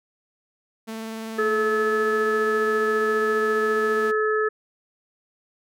sawtooth tone with vibrato, 222.7 Hz, A3, 21 cents sharp, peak -27 dBFS, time 0.87-4.12 s, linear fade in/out 20 ms, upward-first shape square, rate 20 Hz, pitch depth 13 cents each way
harmonic tone, 430.7 Hz, A4, 37 cents flat, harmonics 1 / 3 / 4, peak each -21 / -26 / -27 dBFS, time 1.38-4.49 s, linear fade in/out 10 ms
effects none

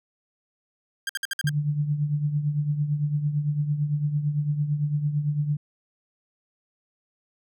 sawtooth tone bursts, 1600 Hz, G6, 35 cents sharp, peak -22 dBFS, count 6, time 1.07-1.493 s, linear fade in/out 2 ms, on 23 ms, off 57 ms
sine tone with tremolo, 147.6 Hz, D3, 9 cents sharp, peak -19 dBFS, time 1.44-5.57 s, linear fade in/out 5 ms, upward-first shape triangle, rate 8.9 Hz, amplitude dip 70%
effects none

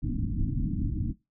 pink low-pass noise, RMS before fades -29 dBFS, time 0.02-1.13 s, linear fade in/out 20 ms, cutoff 310 Hz, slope 96 dB/octave, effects noise-tail reverb RT60 0.2 s tail -17 dB re dry

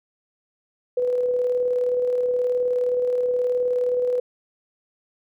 sine tone with tremolo, 495.5 Hz, B4, 6 cents sharp, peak -18 dBFS, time 0.97-4.2 s, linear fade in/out 5 ms, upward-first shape square, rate 19 Hz, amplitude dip 25%, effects none

